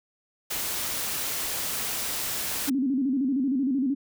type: noise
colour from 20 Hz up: white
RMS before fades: -30 dBFS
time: 0.5-2.7 s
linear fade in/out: 10 ms
type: tone with vibrato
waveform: sine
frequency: 266.3 Hz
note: C4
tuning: 31 cents sharp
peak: -22 dBFS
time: 2.67-3.95 s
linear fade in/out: 20 ms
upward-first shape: square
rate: 13 Hz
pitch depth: 97 cents each way
effects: none